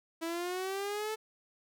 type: linear sweep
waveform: sawtooth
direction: up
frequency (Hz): 325.1 to 440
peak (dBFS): -30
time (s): 0.21-1.16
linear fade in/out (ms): 20
effects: none